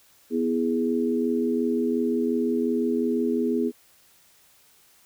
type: chord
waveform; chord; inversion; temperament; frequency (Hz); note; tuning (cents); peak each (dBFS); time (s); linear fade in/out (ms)
sine; E major; second; equal; 246.9 / 329.6 / 415.3; B3 / E4 / G#4; 0 / 0 / 0; -24 / -28 / -26; 0.3-3.72; 50
effects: white hiss -58 dBFS RMS until 5.05 s